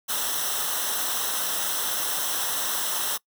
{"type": "noise with comb filter", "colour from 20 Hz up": "white", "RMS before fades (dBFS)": -27, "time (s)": [0.08, 3.18], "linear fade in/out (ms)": 20, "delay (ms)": 0.43, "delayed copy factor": -0.75, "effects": ["noise-tail reverb RT60 0.1 s tail -23 dB re dry"]}